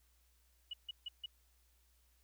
sine tone bursts, 2924 Hz, F#7, 21 cents flat, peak -40 dBFS, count 4, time 0.71-1.26 s, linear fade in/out 5 ms, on 25 ms, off 150 ms, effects added 60 Hz sine -70 dBFS peak until 2.23 s + white hiss -75 dBFS RMS until 2.23 s

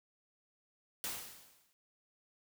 white noise with exponential decay, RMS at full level -37 dBFS, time 1.04-1.73 s, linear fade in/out 0 ms, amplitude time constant 150 ms, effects none

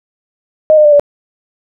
sine tone with pitch steps, 621 / 606.5 / 592.3 / 578.4 Hz, D#5 / D#5 / D5 / D5, -3 / -44 / +15 / -27 cents, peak -3 dBFS, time 0.7-0.996 s, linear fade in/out 0 ms, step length 74 ms, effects none

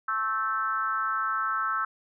sine tone with frequency modulation, 1318.5 Hz, E6, in tune, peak -25 dBFS, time 0.08-1.85 s, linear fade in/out 5 ms, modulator 227 Hz, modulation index 0.94, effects none

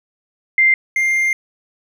sine / triangle tone pair in turn, 2093 / 2106 Hz, C7 / C7, 0 / +11 cents, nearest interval unison, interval 11 cents, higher second, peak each -9 / -12 dBFS, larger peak first, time 0.58-0.74 / 0.96-1.33 s, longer second, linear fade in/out 2 ms, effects none

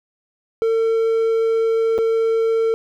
triangle tone with dropouts, 451.4 Hz, A4, 44 cents sharp, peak -13 dBFS, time 0.62-2.74 s, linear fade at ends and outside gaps 0 ms, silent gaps 1.98-1.987 s, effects none

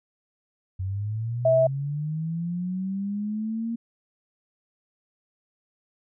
sine linear sweep, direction up, 91.8 to 233.1 Hz, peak -26 dBFS, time 0.79-3.76 s, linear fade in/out 10 ms
sine tone, 650 Hz, E5, 24 cents flat, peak -16 dBFS, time 1.45-1.67 s, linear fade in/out 5 ms
effects none

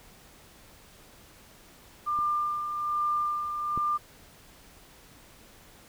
sine tone with tremolo, 1196 Hz, D6, 31 cents sharp, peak -24 dBFS, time 2.06-3.98 s, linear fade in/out 20 ms, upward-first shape sine, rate 1.2 Hz, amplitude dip 50%
clicks, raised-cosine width 3 ms, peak -32 / -23 dBFS, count 2, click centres 2.189 / 3.776 s
effects pink hiss -54 dBFS RMS until 5.88 s

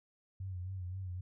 sine tone with vibrato, 92.5 Hz, F#2, in tune, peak -38 dBFS, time 0.4-1.21 s, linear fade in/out 5 ms, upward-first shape sine, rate 3.8 Hz, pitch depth 64 cents each way, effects none

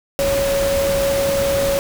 sine tone in noise, 554.4 Hz, C#5, in tune, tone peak -16 dBFS, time 0.19-1.79 s, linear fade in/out 0 ms, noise pink, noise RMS -24 dBFS, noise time 0.19-1.79 s, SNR +5 dB, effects none

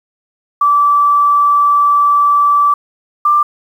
sine tone pair in turn, 1160 / 1184.4 Hz, D6 / D6, -22 / +14 cents, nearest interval unison, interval 36 cents, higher second, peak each -7 dBFS, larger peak neither, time 0.61-2.74 / 3.25-3.43 s, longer first, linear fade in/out 5 ms, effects 7-bit

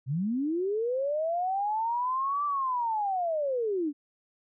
sine linear two-way sweep, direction up then down, 120.4 to 1174.7 to 275.4 Hz, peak -26 dBFS, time 0.06-3.93 s, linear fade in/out 50 ms, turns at 2.45 s, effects none

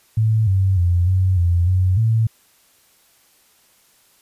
sine tone with pitch steps, 110.1 / 95.7 / 87.7 / 93.4 / 86.7 / 92.5 / 112.3 Hz, A2 / G2 / F2 / F#2 / F2 / F#2 / A2, +2 / -41 / +8 / +17 / -12 / 0 / +36 cents, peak -13 dBFS, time 0.17-2.27 s, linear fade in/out 5 ms, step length 300 ms, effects white hiss -56 dBFS RMS until 4.21 s + resampled to 32000 Hz

